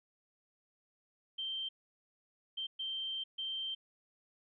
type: tone bursts at uneven times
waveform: sine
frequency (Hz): 3136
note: G7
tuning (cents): 0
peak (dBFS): -36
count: 4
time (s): 1.38-1.69 / 2.57-2.67 / 2.79-3.24 / 3.38-3.75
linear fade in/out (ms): 10
effects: none